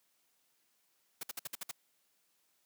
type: noise bursts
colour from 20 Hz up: white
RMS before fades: -40 dBFS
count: 7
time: 1.21-1.713 s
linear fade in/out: 5 ms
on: 23 ms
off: 57 ms
effects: white hiss -75 dBFS RMS until 2.65 s + high-pass 150 Hz 12 dB/octave